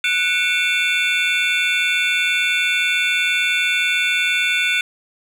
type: tone cluster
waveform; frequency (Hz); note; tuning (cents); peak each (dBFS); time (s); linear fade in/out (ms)
triangle; 1479 / 2223 / 2392 / 2687 / 3517; F#6 / C#7 / D7 / E7 / A7; -1 / +4 / +31 / +33 / -1; -21; 0.04-4.81; 2
effects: none